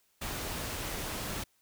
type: noise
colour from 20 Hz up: pink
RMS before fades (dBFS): -37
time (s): 0.21-1.44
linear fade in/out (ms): 10
effects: white hiss -71 dBFS RMS until 1.61 s